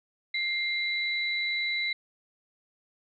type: tone pair together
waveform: sine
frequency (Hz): 2100 / 3951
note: C7 / B7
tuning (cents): +6 / 0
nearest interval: major seventh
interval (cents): 1094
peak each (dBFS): -28 / -32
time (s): 0.34-1.93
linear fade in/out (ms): 5
effects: none